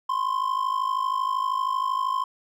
triangle ring-modulated tone, 1046.5 Hz, C6, in tune, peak -18 dBFS, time 0.09-2.24 s, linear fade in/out 5 ms, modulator 26.4 Hz, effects none

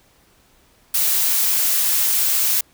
blue noise, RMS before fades -18 dBFS, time 0.94-2.61 s, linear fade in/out 5 ms, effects pink hiss -56 dBFS RMS until 2.73 s

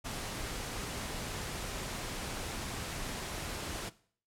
pink noise, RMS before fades -39 dBFS, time 0.04-3.9 s, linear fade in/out 20 ms, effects noise-tail reverb RT60 0.5 s tail -18 dB re dry + low-pass 11000 Hz 12 dB/octave

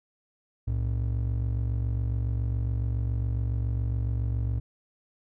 triangle ring-modulated tone, 88 Hz, F2, 14 cents sharp, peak -20 dBFS, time 0.67-4.6 s, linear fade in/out 10 ms, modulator 23.6 Hz, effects none

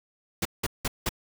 pink noise bursts, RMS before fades -27 dBFS, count 4, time 0.42-1.092 s, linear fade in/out 5 ms, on 33 ms, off 180 ms, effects none

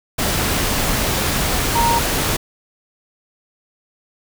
sine tone in noise, 932.3 Hz, A#5, in tune, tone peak -15 dBFS, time 1.75-1.99 s, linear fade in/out 10 ms, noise pink, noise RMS -19 dBFS, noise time 0.18-2.37 s, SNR +1 dB, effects none

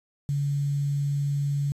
sine tone with quantisation, 142.3 Hz, C#3, 46 cents sharp, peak -23 dBFS, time 0.29-1.72 s, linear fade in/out 0 ms, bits 8, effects resampled to 32000 Hz

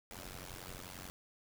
pink noise with amplitude modulation, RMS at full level -44 dBFS, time 0.11-1.1 s, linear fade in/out 0 ms, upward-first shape sine, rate 91.3 Hz, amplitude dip 95%, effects none

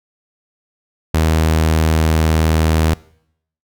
sawtooth tone, 79.5 Hz, D#2, 38 cents sharp, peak -8 dBFS, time 1.14-2.94 s, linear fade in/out 5 ms, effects noise-tail reverb RT60 0.7 s tail -22 dB re dry

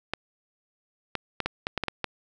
clicks, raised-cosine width 0.3 ms, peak -11 dBFS, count 9, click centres 0.136 / 1.153 / 1.403 / 1.46 / 1.669 / 1.777 / 1.837 / 1.883 / 2.043 s, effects none

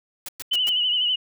white noise bursts, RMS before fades -33 dBFS, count 4, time 0.26-0.694 s, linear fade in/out 2 ms, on 26 ms, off 110 ms
sine tone with vibrato, 2960 Hz, F#7, in tune, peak -19 dBFS, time 0.51-1.16 s, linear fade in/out 10 ms, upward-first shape sine, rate 12 Hz, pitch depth 58 cents each way
effects none

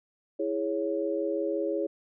sine chord, C# minor, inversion first, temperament equal, 329.6 / 415.3 / 554.4 Hz, E4 / G#4 / C#5, 0 / 0 / 0 cents, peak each -31 dBFS, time 0.39-1.87 s, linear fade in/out 10 ms, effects none

